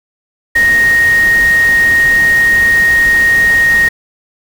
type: tone in noise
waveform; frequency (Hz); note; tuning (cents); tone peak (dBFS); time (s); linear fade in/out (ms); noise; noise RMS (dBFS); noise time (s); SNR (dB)
sine; 1864.7; A#6; 0; -6; 0.55-3.89; 10; pink; -23; 0.55-3.89; +14
effects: none